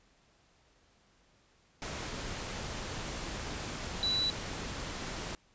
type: tone in noise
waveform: sine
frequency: 3951 Hz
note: B7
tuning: in tune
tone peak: -28 dBFS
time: 4.03-4.3 s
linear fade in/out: 0 ms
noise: pink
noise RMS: -39 dBFS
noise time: 1.82-5.35 s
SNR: +8 dB
effects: pink hiss -67 dBFS RMS until 5.54 s + resampled to 16000 Hz